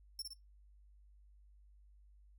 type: tone with echo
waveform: sawtooth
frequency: 5400 Hz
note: E8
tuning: 41 cents sharp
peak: -37 dBFS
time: 0.19-0.22 s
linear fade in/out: 2 ms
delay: 57 ms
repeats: 2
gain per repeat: -4 dB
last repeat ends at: 0.334 s
effects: noise-tail reverb RT60 0.2 s tail -22 dB re dry + added 50 Hz sine -60 dBFS peak until 2.38 s